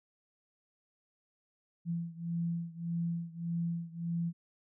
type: beating tone pair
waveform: sine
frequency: 168.5 / 170.2 Hz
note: E3 / F3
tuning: +38 / -44 cents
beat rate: 1.7 Hz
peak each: -35 / -37 dBFS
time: 1.85-4.33 s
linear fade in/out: 50 ms
effects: none